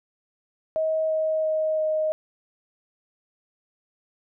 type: tone with pitch steps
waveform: sine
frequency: 634 / 630.3 / 626.7 / 623.1 Hz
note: D#5 / D#5 / D#5 / D#5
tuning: +32 / +22 / +12 / +2 cents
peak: -21 dBFS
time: 0.76-2.12 s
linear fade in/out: 0 ms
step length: 340 ms
effects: none